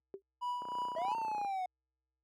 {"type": "tone with exponential decay", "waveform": "sine", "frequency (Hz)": 392, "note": "G4", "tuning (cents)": 0, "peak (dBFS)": -36, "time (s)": [0.14, 0.22], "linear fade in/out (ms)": 0, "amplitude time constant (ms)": 16}
{"type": "tone with tremolo", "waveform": "triangle", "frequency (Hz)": 981, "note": "B5", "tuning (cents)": -12, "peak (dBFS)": -31, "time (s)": [0.41, 1.15], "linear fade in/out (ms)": 20, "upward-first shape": "triangle", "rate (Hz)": 3.1, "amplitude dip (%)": 65}
{"type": "click train", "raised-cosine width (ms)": 1, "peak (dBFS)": -32, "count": 26, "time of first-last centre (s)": [0.62, 1.448], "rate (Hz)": 30.2}
{"type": "linear two-way sweep", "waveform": "triangle", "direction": "up then down", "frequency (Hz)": [622.3, 918, 725], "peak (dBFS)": -32, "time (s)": [0.96, 1.66], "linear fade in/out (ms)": 5, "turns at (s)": 1.16}
{"effects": ["added 65 Hz sine -70 dBFS peak until 2.23 s", "high-pass 200 Hz 12 dB/octave"]}